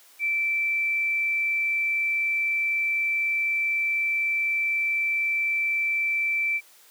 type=tone; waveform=sine; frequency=2332 Hz; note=D7; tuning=13 cents flat; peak=-22 dBFS; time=0.19-6.61 s; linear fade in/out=50 ms; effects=white hiss -54 dBFS RMS until 6.9 s + high-pass 400 Hz 12 dB/octave